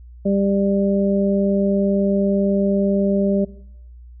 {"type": "harmonic tone", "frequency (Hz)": 198, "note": "G3", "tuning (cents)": 18, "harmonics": [1, 2, 3], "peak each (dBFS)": [-17, -23, -22], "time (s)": [0.25, 3.45], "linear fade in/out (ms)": 10, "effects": ["noise-tail reverb RT60 0.7 s tail -19 dB re dry", "added 60 Hz sine -38 dBFS peak until 4.2 s"]}